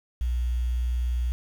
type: tone with quantisation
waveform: sine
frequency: 60.6 Hz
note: B1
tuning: 32 cents flat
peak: -23 dBFS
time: 0.21-1.32 s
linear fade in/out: 0 ms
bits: 8
effects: none

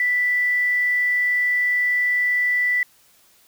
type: tone with quantisation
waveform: sine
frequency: 1975.5 Hz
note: B6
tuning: in tune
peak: -17 dBFS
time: 0-2.83 s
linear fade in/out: 2 ms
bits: 7
effects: white hiss -56 dBFS RMS until 3.47 s

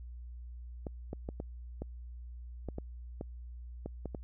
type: clicks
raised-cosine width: 2 ms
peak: -25 dBFS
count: 11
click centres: 0.868 / 1.131 / 1.289 / 1.401 / 1.82 / 2.687 / 2.784 / 3.211 / 3.86 / 4.057 / 4.148 s
effects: added 60 Hz sine -43 dBFS peak until 4.23 s

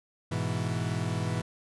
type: chord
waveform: 40% pulse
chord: E major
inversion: first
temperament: equal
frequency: 103.83 / 123.47 / 164.81 Hz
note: G#2 / B2 / E3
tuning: 0 / 0 / 0 cents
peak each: -32 dBFS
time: 0.31-1.42 s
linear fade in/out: 10 ms
effects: resampled to 24000 Hz

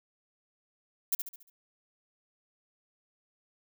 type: noise with echo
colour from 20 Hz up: violet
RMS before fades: -27 dBFS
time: 1.12-1.15 s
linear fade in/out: 5 ms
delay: 70 ms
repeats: 5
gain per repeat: -7 dB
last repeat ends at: 1.5 s
effects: none

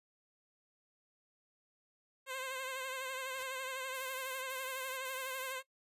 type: tone with vibrato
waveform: 10% pulse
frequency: 524 Hz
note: C5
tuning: 2 cents sharp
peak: -31 dBFS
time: 2.26-5.63 s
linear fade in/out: 50 ms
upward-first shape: triangle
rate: 12 Hz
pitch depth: 55 cents each way
type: noise with exponential growth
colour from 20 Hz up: white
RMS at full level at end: -47 dBFS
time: 3.24-3.43 s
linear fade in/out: 5 ms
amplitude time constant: 41 ms
type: noise bursts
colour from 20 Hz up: violet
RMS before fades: -47 dBFS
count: 3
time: 3.94-5.528 s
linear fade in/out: 5 ms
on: 480 ms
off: 74 ms
effects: noise-tail reverb RT60 0.1 s tail -19 dB re dry + resampled to 32000 Hz

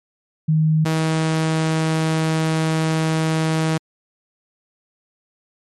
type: tone pair in turn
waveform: sine / sawtooth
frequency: 156.8 / 159.45 Hz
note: D#3 / D#3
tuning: +14 / +43 cents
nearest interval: unison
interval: 29 cents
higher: second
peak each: -13 / -13 dBFS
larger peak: neither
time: 0.48-0.85 / 0.85-3.78 s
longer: second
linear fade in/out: 10 ms
effects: low-pass 10000 Hz 12 dB/octave + MP3 64 kbps

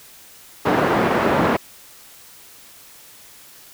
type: band-pass noise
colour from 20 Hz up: pink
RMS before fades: -18 dBFS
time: 0.65-1.57 s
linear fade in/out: 10 ms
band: 210 to 1400 Hz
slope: 12 dB/octave
effects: white hiss -45 dBFS RMS until 3.73 s

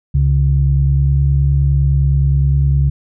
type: tone pair together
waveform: sine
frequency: 69.3 / 139 Hz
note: C#2 / C#3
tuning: 0 / +5 cents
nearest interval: octave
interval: 1205 cents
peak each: -12 dBFS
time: 0.14-2.9 s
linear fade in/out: 10 ms
effects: tanh soft clip ceiling -2 dBFS

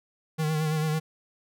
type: tone with vibrato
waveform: square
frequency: 155.56 Hz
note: D#3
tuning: in tune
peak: -25 dBFS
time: 0.38-1 s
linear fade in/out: 20 ms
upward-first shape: sine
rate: 9 Hz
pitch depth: 39 cents each way
effects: none

